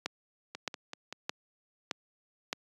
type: two click trains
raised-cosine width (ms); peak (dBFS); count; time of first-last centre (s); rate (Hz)
0.2; -14 / -22; 5 / 4; 0.06-2.529 / 0.55-1.126; 1.62 / 5.21
effects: high-pass 200 Hz 12 dB/octave + resampled to 24000 Hz